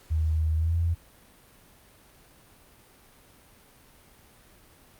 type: tone with pitch glide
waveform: sine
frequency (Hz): 79 to 84.18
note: D#2 to E2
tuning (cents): +27 to +37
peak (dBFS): -22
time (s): 0.1-0.95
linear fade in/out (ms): 20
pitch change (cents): +110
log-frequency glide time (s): 0.56-0.75
effects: pink hiss -56 dBFS RMS until 4.99 s + Opus 48 kbps